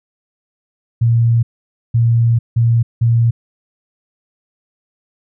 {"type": "tone bursts at uneven times", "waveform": "sine", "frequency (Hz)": 116.54, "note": "A#2", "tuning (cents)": 0, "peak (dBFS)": -9, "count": 4, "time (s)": [[1.01, 1.43], [1.94, 2.39], [2.56, 2.83], [3.01, 3.31]], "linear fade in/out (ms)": 10, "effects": []}